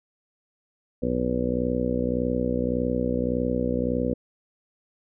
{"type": "harmonic tone", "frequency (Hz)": 61.74, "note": "B1", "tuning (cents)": 0, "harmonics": [1, 2, 3, 4, 5, 6, 7, 8, 9], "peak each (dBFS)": [-33, -34, -31, -27, -34, -36, -36, -28, -34], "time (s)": [1.02, 4.14], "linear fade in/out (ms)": 10, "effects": []}